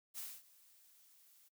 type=noise with ADSR envelope; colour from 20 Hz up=blue; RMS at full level=-44 dBFS; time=0.14-1.49 s; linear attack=40 ms; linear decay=240 ms; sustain=-22 dB; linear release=15 ms; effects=noise-tail reverb RT60 0.1 s tail -24 dB re dry